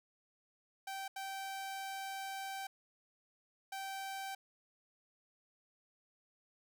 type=tone bursts at uneven times; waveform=sawtooth; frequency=777 Hz; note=G5; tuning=16 cents flat; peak=-37 dBFS; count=3; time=0.87-1.08 / 1.16-2.67 / 3.72-4.35 s; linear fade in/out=5 ms; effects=none